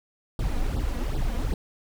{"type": "noise with flanger", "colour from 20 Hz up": "brown", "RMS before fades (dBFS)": -26, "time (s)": [0.39, 1.54], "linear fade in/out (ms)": 2, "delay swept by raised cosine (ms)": [0.22, 4.22], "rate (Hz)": 2.6, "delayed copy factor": 1, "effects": []}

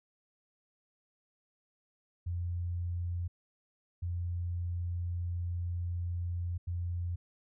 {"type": "tone bursts at uneven times", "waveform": "sine", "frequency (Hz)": 87.31, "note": "F2", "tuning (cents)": 0, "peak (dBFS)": -32, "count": 3, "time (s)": [[2.26, 3.28], [4.02, 6.58], [6.67, 7.16]], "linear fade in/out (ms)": 10, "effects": []}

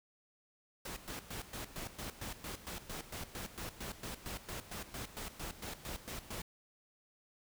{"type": "noise with tremolo", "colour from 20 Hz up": "pink", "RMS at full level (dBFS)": -43, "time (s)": [0.85, 6.42], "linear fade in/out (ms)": 5, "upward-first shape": "square", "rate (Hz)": 4.4, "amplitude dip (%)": 75, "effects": []}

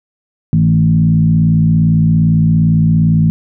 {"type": "tone with frequency modulation", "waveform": "sine", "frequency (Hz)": 160, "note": "D#3", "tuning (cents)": 49, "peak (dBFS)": -7, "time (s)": [0.53, 3.3], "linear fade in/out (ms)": 0, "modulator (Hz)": 57.5, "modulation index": 0.93, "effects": []}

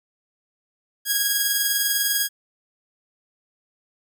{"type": "tone with tremolo", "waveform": "5% pulse", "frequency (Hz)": 1644, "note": "G#6", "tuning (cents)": -18, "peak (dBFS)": -7, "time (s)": [1.05, 2.29], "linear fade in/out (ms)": 50, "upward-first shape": "sine", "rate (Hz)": 20, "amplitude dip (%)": 35, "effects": []}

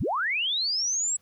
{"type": "linear sweep", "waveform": "sine", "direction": "up", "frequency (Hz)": [34.23, 7840], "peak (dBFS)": -24, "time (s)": [0, 1.17], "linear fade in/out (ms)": 10, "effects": ["pink hiss -66 dBFS RMS until 1.21 s"]}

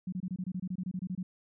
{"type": "tone bursts", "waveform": "sine", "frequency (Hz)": 183.4, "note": "F#3", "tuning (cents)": -15, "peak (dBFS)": -32, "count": 15, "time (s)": [0.07, 1.23], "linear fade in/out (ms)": 5, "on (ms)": 54, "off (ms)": 25, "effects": []}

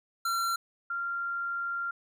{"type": "tone pair in turn", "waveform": ["square", "sine"], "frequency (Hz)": [1366, 1386.7], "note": ["F6", "F6"], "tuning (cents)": [-39, -13], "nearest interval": "unison", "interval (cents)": 26, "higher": "second", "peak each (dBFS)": [-28, -30], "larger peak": "first", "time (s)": [[0.25, 0.56], [0.9, 1.91]], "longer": "second", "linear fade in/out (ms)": 5, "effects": []}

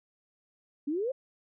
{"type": "exponential sweep", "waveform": "sine", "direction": "up", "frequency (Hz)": [273.9, 554.4], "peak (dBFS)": -28, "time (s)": [0.87, 1.12], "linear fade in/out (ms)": 10, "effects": []}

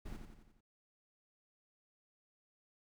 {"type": "noise with echo", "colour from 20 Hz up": "brown", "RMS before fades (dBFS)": -45, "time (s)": [0.05, 0.17], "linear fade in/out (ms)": 10, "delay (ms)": 88, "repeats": 5, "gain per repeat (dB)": -5, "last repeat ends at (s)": 0.61, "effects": []}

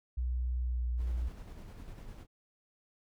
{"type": "tone with pitch glide", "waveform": "sine", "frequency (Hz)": [61.74, 60.3], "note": ["B1", "B1"], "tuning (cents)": [0, -41], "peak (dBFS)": -30, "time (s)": [0.17, 1.29], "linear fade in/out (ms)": 10, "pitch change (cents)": -41, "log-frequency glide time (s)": [0.62, 0.86]}
{"type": "noise with tremolo", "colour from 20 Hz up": "brown", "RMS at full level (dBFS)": -46, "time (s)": [0.97, 2.27], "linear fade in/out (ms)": 50, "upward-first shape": "square", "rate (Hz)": 9.9, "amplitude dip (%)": 30}
{"effects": []}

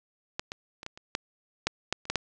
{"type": "clicks", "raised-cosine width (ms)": 0.2, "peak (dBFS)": [-13, -19, -24, -19, -28, -10, -8, -9, -28, -11, -8], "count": 11, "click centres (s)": [0.395, 0.519, 0.831, 0.864, 0.975, 1.151, 1.67, 1.926, 2.054, 2.1, 2.157], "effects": ["resampled to 22050 Hz", "8-bit"]}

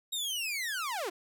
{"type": "linear sweep", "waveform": "sawtooth", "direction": "down", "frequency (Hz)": [3800, 316.1], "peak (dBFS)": -29, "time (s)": [0.12, 1.1], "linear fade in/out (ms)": 10, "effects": []}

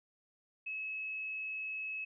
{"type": "tone", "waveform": "sine", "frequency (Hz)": 2580, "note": "E7", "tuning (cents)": -38, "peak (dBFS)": -37, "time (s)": [0.66, 2.05], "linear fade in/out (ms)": 10, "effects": []}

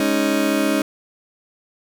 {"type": "chord", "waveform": "30% pulse", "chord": "Ab suspended fourth", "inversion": "none", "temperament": "just", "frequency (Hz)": [207.7, 276.9, 311.5], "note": ["Ab3", "Db4", "Eb4"], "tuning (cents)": [0, -2, 2], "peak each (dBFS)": [-21, -18, -18], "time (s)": [0, 0.82], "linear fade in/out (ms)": 2, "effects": []}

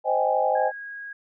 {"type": "chord", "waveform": "sine", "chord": "Ab major seventh", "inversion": "first", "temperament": "just", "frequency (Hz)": [519.1, 623, 778.7, 830.6], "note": ["C5", "Eb5", "G5", "Ab5"], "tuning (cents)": [-14, 2, -12, 0], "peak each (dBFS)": -25, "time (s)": [0.04, 0.72], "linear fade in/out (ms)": 50}
{"type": "tone", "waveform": "sine", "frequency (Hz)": 1643, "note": "G#6", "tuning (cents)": -19, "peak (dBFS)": -34, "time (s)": [0.55, 1.13], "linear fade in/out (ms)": 5}
{"effects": []}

